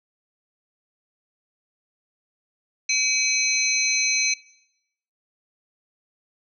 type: tone cluster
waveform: sine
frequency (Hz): 2297 / 2545 / 4107 / 5910 / 6180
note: D7 / D#7 / C8 / F#8 / G8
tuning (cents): -39 / +39 / -33 / -3 / -26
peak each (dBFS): -26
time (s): 2.89-4.34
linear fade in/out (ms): 5
effects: noise-tail reverb RT60 0.8 s tail -20 dB re dry